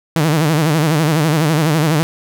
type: tone with vibrato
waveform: sawtooth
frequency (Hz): 155.56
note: D#3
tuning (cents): 0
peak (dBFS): -8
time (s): 0.16-2.03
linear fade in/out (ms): 0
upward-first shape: sine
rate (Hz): 12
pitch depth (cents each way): 120
effects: none